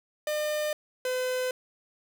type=tone pair in turn; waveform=45% pulse; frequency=604 / 507.9 Hz; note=D5 / B4; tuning=+48 / +48 cents; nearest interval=minor third; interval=300 cents; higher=first; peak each=-27 dBFS; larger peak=neither; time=0.27-0.73 / 1.05-1.51 s; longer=neither; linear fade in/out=2 ms; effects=none